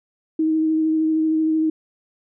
sine tone with vibrato, 316 Hz, D#4, 27 cents sharp, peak -16 dBFS, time 0.39-1.7 s, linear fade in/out 5 ms, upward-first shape sine, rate 13 Hz, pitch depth 15 cents each way, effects none

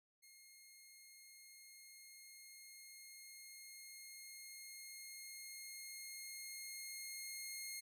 10% pulse tone with level ramp, 2141 Hz, C7, 39 cents sharp, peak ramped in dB -52 to -36 dBFS, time 0.22-7.81 s, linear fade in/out 20 ms, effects none

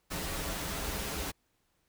pink noise with comb filter, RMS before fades -36 dBFS, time 0.1-1.32 s, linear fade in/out 20 ms, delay 8.3 ms, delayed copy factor -0.7, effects pink hiss -75 dBFS RMS until 1.88 s

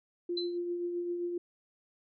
sine tone with tremolo, 349.2 Hz, F4, in tune, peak -30 dBFS, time 0.29-1.38 s, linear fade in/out 5 ms, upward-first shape triangle, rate 7.6 Hz, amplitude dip 40%
sine tone with exponential decay, 4051 Hz, B7, 43 cents sharp, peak -30 dBFS, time 0.37-0.58 s, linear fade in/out 5 ms, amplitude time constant 44 ms
effects none

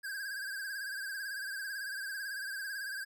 square tone with vibrato, 1600 Hz, G6, 35 cents sharp, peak -38 dBFS, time 0.03-3.05 s, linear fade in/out 20 ms, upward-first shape sine, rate 18 Hz, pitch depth 72 cents each way, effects none

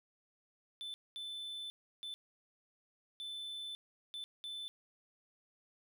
triangle tone bursts at uneven times, 3520 Hz, A7, in tune, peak -40 dBFS, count 6, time 0.81-0.94 / 1.16-1.7 / 2.03-2.14 / 3.2-3.75 / 4.14-4.24 / 4.44-4.68 s, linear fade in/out 0 ms, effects none

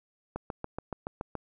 click train, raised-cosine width 1 ms, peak -20 dBFS, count 8, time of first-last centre 0.36-1.353 s, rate 7.05 Hz, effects none

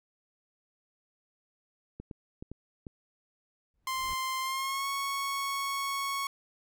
clicks, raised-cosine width 3 ms, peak -28 dBFS, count 5, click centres 2 / 2.112 / 2.425 / 2.516 / 2.868 s
brown noise with exponential growth, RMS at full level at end -41 dBFS, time 3.74-4.14 s, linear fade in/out 0 ms, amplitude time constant 85 ms
sawtooth tone with pitch glide, 1046.5 to 1105.5 Hz, C6 to C#6, 0 to -5 cents, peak -27 dBFS, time 3.87-6.27 s, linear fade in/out 2 ms, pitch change +95 cents, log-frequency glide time 4.41-4.88 s
effects none

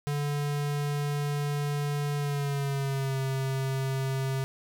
square tone with pitch glide, 145.2 to 133.92 Hz, D3 to C3, -19 to +41 cents, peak -28 dBFS, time 0.07-4.44 s, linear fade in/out 0 ms, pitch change -140 cents, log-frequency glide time 2.17-3.18 s, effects none

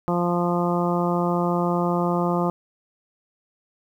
harmonic tone, 174.61 Hz, F3, in tune, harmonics 1 / 2 / 3 / 4 / 5 / 6 / 7, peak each -23 / -26 / -28 / -29 / -30 / -31 / -31 dBFS, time 0.08-2.5 s, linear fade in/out 0 ms, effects 9-bit

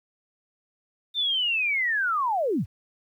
sine linear sweep, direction down, 3627 to 61 Hz, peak -22 dBFS, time 1.14-2.66 s, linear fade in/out 50 ms, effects 10-bit

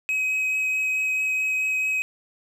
triangle tone with vibrato, 2538 Hz, D#7, 34 cents sharp, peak -20 dBFS, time 0.09-2.02 s, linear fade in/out 0 ms, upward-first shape triangle, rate 4.6 Hz, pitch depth 9 cents each way, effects none

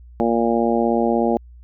harmonic tone, 116.54 Hz, A#2, in tune, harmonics 2 / 3 / 4 / 5 / 6 / 7, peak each -20 / -22 / -23 / -24 / -25 / -25 dBFS, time 0.2-1.37 s, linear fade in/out 0 ms, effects added 60 Hz sine -40 dBFS peak until 1.63 s

